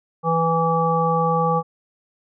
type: harmonic tone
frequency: 164.81 Hz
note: E3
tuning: in tune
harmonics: 1 / 3 / 5 / 7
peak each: -22 / -22 / -22 / -22 dBFS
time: 0.23-1.63 s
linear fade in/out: 50 ms
effects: none